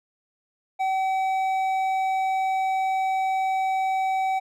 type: tone with hard clipping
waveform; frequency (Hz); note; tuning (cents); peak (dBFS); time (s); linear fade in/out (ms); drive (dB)
triangle; 763; G5; -47; -23; 0.79-4.4; 20; 10
effects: none